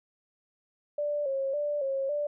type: tone with vibrato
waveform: sine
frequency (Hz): 564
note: C#5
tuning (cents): +30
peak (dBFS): -27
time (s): 0.98-2.27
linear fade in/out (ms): 5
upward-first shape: square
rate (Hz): 1.8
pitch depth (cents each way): 70
effects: none